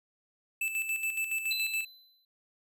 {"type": "tone with tremolo", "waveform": "square", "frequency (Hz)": 2637, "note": "E7", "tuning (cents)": 0, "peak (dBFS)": -29, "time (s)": [0.61, 1.85], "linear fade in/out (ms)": 5, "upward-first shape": "square", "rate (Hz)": 7.1, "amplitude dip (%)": 55}
{"type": "tone with exponential decay", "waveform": "square", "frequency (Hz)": 4027, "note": "B7", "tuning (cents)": 33, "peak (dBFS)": -30, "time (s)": [1.51, 2.25], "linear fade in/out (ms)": 2, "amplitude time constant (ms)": 160}
{"effects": []}